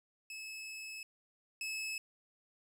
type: tone pair in turn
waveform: sawtooth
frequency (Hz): 2594 / 2594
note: E7 / E7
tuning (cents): -28 / -28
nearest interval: unison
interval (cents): 0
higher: neither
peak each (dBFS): -40 / -34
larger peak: second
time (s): 0.3-1.03 / 1.61-1.98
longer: first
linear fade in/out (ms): 2
effects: low-pass 12000 Hz 12 dB/octave + 11-bit